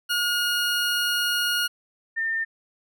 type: tone pair in turn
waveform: 20% pulse / sine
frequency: 1434 / 1806.7 Hz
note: F6 / A6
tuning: +45 / +45 cents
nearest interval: major third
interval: 400 cents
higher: second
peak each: -17 / -23 dBFS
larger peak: first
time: 0.09-1.68 / 2.16-2.45 s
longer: first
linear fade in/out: 20 ms
effects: none